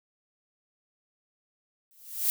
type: noise with exponential growth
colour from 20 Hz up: violet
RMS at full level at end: -23 dBFS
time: 1.91-2.3 s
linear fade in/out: 0 ms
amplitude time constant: 84 ms
effects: none